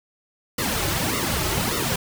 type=noise with flanger; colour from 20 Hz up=pink; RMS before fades=-24 dBFS; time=0.58-1.96 s; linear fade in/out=5 ms; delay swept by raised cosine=1.2 to 4.3 ms; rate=1.7 Hz; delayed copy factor=-0.85; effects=none